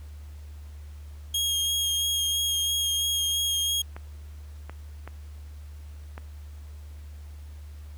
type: tone with vibrato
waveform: sawtooth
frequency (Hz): 3257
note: G#7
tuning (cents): -34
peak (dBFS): -21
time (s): 1.34-3.82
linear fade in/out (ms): 5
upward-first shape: sine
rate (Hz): 3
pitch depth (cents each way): 13
type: clicks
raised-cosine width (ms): 0.5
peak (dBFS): -24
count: 4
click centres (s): 3.965 / 4.696 / 5.076 / 6.179
effects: added 74 Hz sine -39 dBFS peak until 7.97 s + pink hiss -58 dBFS RMS until 7.97 s